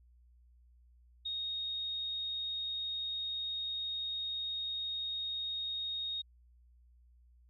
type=tone; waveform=sine; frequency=3729 Hz; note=A#7; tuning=in tune; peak=-35 dBFS; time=1.25-6.22 s; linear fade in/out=10 ms; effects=added 60 Hz sine -60 dBFS peak until 7.49 s